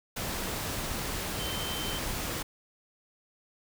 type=tone in noise; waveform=sine; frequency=3100 Hz; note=G7; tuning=20 cents flat; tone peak=-37 dBFS; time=1.39-1.99 s; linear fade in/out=10 ms; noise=pink; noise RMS=-34 dBFS; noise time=0.16-2.43 s; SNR=-6 dB; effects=none